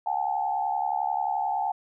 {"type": "tone cluster", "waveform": "sine", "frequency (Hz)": [731, 803, 874], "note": ["F#5", "G5", "A5"], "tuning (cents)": [-21, 41, -12], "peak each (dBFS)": [-30, -28, -29], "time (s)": [0.06, 1.72], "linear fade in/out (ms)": 5, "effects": []}